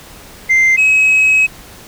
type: tone pair in turn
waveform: sine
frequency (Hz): 2086 / 2555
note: C7 / D#7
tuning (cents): -6 / +45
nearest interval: major third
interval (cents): 351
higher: second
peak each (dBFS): -5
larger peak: neither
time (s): 0.49-0.77 / 0.77-1.47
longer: second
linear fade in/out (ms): 20
effects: tanh soft clip ceiling -6 dBFS + pink hiss -37 dBFS RMS until 1.87 s